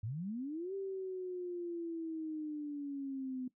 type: linear two-way sweep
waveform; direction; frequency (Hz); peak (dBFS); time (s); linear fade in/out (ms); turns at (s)
sine; up then down; 98 to 393 to 252.1; -37; 0.03-3.48; 5; 0.74
effects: noise-tail reverb RT60 0.1 s tail -17 dB re dry